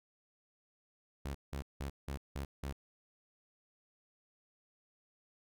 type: tone bursts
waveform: sawtooth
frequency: 69.3 Hz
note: C#2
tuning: in tune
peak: -34 dBFS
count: 6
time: 1.25-2.726 s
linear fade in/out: 5 ms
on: 96 ms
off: 180 ms
effects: none